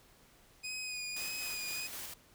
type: tone with vibrato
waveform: 20% pulse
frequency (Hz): 2489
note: D#7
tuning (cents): 0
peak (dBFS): -33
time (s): 0.63-1.88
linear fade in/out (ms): 20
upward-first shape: sine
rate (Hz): 1.7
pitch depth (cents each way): 27
type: noise with tremolo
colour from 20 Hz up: white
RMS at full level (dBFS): -43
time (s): 1.16-2.14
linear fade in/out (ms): 5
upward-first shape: square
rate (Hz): 3.9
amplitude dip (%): 30
effects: pink hiss -63 dBFS RMS until 2.34 s